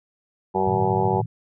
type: harmonic tone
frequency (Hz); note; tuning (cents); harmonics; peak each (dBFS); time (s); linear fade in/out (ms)
95.1; F#2; +48; 1 / 2 / 4 / 5 / 6 / 7 / 8 / 9 / 10; -36 / -28 / -24 / -28 / -34 / -33 / -27 / -24 / -34; 0.54-1.22; 20
type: chord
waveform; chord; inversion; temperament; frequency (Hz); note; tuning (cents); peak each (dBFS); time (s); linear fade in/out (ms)
sine; Ab suspended second; none; equal; 103.83 / 116.54 / 155.56; Ab2 / Bb2 / Eb3; 0 / 0 / 0; -31 / -27 / -31; 0.67-1.26; 5
effects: none